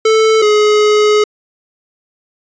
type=tone pair in turn; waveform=square; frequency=440 / 421.8 Hz; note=A4 / G#4; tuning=0 / +27 cents; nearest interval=minor second; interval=73 cents; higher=first; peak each=-8 dBFS; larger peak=neither; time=0.05-0.42 / 0.42-1.24 s; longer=second; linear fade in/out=5 ms; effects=resampled to 16000 Hz